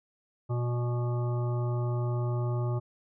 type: harmonic tone with a mistuned harmonic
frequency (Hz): 121.1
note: B2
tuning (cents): -34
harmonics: 1 / 3 / 5 / 7 / 9 / 10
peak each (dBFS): -27 / -37 / -41 / -44 / -46 / -47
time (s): 0.49-2.8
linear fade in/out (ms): 20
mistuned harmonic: 9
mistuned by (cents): +19
effects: none